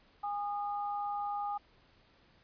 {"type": "tone pair together", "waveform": "sine", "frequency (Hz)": [818.9, 1227], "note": ["G#5", "D#6"], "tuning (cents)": [-25, -25], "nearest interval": "perfect fifth", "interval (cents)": 700, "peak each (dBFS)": [-34, -40], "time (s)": [0.23, 1.58], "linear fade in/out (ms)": 10, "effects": ["pink hiss -65 dBFS RMS until 2.43 s", "resampled to 11025 Hz"]}